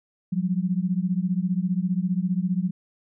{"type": "beating tone pair", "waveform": "sine", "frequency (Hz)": [176.2, 191.2], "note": ["F3", "G3"], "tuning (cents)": [16, -43], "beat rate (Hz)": 15, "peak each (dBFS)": [-24, -25], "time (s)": [0.32, 2.71], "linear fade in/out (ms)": 10, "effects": []}